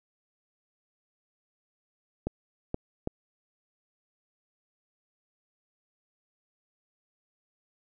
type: clicks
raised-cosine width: 2 ms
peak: -16 dBFS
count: 3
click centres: 2.27 / 2.744 / 3.074 s
effects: none